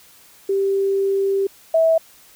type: tone pair in turn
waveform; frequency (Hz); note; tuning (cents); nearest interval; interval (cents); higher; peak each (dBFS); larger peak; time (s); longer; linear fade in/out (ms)
sine; 392 / 650.5; G4 / E5; 0 / -23; major sixth; 877; second; -16 / -12; second; 0.49-1.47 / 1.74-1.98; first; 5
effects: white hiss -49 dBFS RMS until 2.35 s